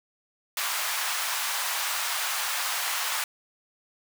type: high-pass noise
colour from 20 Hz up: pink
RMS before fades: -29 dBFS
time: 0.57-3.24 s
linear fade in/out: 2 ms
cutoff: 860 Hz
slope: 24 dB/octave
effects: none